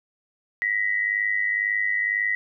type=tone pair together; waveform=sine; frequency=1898 / 2000 Hz; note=A#6 / B6; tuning=+31 / +21 cents; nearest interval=minor second; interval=90 cents; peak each=-24 dBFS; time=0.62-2.35 s; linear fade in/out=0 ms; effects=none